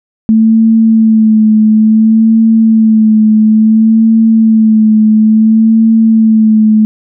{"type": "tone with vibrato", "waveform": "sine", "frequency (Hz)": 220, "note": "A3", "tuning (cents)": 0, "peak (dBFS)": -3, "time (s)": [0.29, 6.85], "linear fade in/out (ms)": 0, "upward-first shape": "sine", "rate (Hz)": 0.58, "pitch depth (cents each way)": 32, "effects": []}